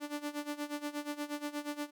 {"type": "tone with tremolo", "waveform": "sawtooth", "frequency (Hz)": 293.7, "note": "D4", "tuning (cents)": 0, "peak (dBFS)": -30, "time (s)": [0, 1.91], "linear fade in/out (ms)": 50, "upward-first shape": "sine", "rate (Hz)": 8.4, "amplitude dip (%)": 85, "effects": []}